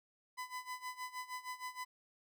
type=tone with tremolo; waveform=30% pulse; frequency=1005 Hz; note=B5; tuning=30 cents sharp; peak=-37 dBFS; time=0.37-1.85 s; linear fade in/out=20 ms; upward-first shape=sine; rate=6.4 Hz; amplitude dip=85%; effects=none